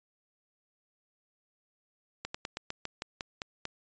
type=slowing click train; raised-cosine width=0.2 ms; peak=-18 dBFS; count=10; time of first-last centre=2.25-3.654 s; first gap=95 ms; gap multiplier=1.12; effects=resampled to 16000 Hz